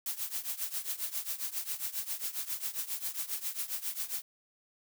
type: noise with tremolo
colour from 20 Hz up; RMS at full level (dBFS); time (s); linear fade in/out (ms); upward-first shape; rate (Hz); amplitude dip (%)
blue; -33; 0.06-4.22; 2; triangle; 7.4; 90
effects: none